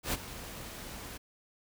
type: noise with ADSR envelope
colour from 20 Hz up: pink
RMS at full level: -30 dBFS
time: 0.03-1.18 s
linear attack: 100 ms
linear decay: 32 ms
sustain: -14 dB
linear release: 15 ms
effects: none